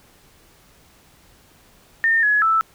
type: tone with pitch steps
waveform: sine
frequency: 1817 / 1689 / 1319 Hz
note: A#6 / G#6 / E6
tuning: -45 / +29 / +1 cents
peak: -14 dBFS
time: 2.04-2.61 s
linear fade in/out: 0 ms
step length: 190 ms
effects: pink hiss -53 dBFS RMS until 2.74 s